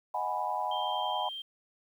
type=chord; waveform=sine; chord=G# minor seventh; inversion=second; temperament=equal; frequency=622.3 / 740 / 830.6 / 987.8 Hz; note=D#5 / F#5 / G#5 / B5; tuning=0 / 0 / 0 / 0 cents; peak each=-39 / -35 / -34 / -34 dBFS; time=0.14-1.29 s; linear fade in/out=5 ms
type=tone; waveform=sine; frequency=3165 Hz; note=G7; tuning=16 cents sharp; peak=-37 dBFS; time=0.71-1.42 s; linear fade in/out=5 ms
effects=10-bit